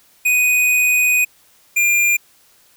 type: tone pair in turn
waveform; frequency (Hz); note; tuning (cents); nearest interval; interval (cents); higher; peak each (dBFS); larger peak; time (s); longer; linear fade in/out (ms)
square; 2489 / 2400; D#7 / D7; 0 / +37; minor second; 63; first; -13; neither; 0.25-1.25 / 1.76-2.17; first; 10
effects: white hiss -53 dBFS RMS until 2.76 s